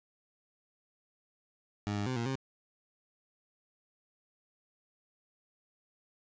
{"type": "tone with pitch steps", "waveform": "20% pulse", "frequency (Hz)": [103.2, 102.3, 128.6, 117.1, 133.4], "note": ["G#2", "G#2", "C3", "A#2", "C3"], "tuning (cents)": [-10, -26, -30, 8, 34], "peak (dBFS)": -27, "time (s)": [1.87, 2.355], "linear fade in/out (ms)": 0, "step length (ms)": 97, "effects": ["resampled to 16000 Hz", "11-bit"]}